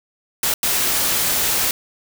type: noise bursts at uneven times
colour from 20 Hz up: white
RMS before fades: -19 dBFS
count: 2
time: 0.43-0.54 / 0.63-1.71 s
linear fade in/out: 2 ms
effects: none